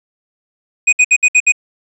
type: tone bursts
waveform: square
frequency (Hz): 2489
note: D#7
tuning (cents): 0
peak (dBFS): -7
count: 6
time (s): 0.87-1.522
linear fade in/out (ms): 10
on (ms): 57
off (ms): 62
effects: resampled to 22050 Hz